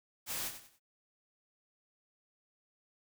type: noise with echo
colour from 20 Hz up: white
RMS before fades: -38 dBFS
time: 0.26-0.52 s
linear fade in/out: 50 ms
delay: 93 ms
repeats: 3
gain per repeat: -10 dB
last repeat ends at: 0.799 s
effects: none